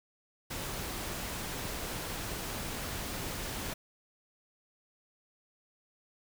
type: noise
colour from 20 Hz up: pink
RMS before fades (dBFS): -38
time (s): 0.5-3.74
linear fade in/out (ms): 10
effects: none